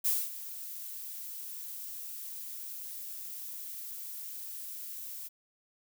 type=noise with ADSR envelope; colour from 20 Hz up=violet; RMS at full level=-27 dBFS; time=0.04-5.29 s; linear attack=21 ms; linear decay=230 ms; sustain=-15 dB; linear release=23 ms; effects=none